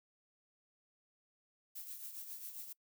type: noise with tremolo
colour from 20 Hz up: violet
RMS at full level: -45 dBFS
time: 1.75-2.73 s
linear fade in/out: 10 ms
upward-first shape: triangle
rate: 7.4 Hz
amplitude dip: 60%
effects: noise-tail reverb RT60 0.1 s tail -24 dB re dry